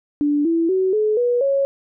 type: tone with pitch steps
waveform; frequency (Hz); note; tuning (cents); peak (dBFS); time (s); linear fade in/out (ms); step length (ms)
sine; 292.1 / 331.7 / 376.6 / 427.7 / 485.6 / 551.4; D4 / E4 / F#4 / A4 / B4 / C#5; -9 / +11 / +31 / -49 / -29 / -9; -15; 0.21-1.65; 0; 240
effects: none